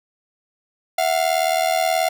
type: ring-modulated tone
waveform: 45% pulse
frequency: 698.5 Hz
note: F5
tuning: in tune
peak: -14 dBFS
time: 0.98-2.09 s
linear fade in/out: 5 ms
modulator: 39.3 Hz
effects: none